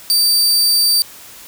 sawtooth tone, 4645 Hz, D8, 20 cents flat, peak -8 dBFS, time 0.1-1.02 s, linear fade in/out 0 ms, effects white hiss -38 dBFS RMS until 1.47 s

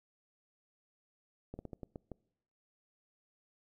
slowing click train, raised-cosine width 2 ms, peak -30 dBFS, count 7, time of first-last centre 1.54-2.117 s, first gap 50 ms, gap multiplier 1.26, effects noise-tail reverb RT60 0.8 s tail -25 dB re dry

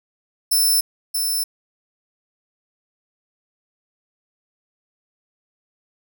5% pulse tone with echo, 5300 Hz, E8, 9 cents sharp, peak -9 dBFS, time 0.51-0.81 s, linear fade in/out 10 ms, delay 630 ms, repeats 1, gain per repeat -5 dB, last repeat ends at 1.44 s, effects none

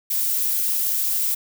violet noise, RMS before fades -22 dBFS, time 0.1-1.35 s, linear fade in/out 10 ms, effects none

